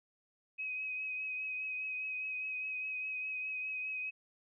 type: tone with vibrato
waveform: sine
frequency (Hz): 2531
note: D#7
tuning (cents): +29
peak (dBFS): -36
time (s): 0.58-4.11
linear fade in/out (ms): 20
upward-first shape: triangle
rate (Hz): 4.9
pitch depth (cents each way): 26
effects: none